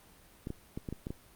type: clicks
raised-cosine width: 3 ms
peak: -24 dBFS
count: 7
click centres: 0.471 / 0.504 / 0.775 / 0.888 / 0.926 / 1.069 / 1.105 s
effects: pink hiss -59 dBFS RMS until 1.35 s + Opus 32 kbps